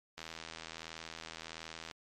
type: click train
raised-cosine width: 0.2 ms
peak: -26 dBFS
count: 142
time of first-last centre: 0.18-1.912 s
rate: 81.4 Hz
effects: MP3 64 kbps